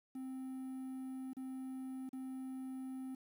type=tone with dropouts; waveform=triangle; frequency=261.6 Hz; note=C4; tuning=in tune; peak=-40 dBFS; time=0.15-3.15 s; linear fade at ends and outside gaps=5 ms; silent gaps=1.333-1.367 / 2.092-2.13 s; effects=11-bit